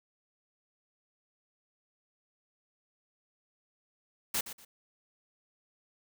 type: noise with echo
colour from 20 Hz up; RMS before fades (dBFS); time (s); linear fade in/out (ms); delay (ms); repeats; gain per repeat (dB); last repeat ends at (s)
white; -31; 4.34-4.41; 5; 120; 2; -12; 4.65
effects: none